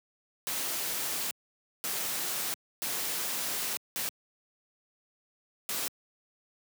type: noise bursts at uneven times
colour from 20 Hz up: white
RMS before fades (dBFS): -33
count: 5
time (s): 0.47-1.31 / 1.84-2.54 / 2.82-3.77 / 3.96-4.09 / 5.69-5.88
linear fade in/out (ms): 0
effects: high-pass 150 Hz 12 dB/octave